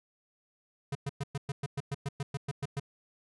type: tone bursts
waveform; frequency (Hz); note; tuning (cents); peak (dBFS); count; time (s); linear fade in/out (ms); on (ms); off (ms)
square; 140; C#3; +18; -32; 14; 0.92-2.798; 5; 32; 110
effects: resampled to 24000 Hz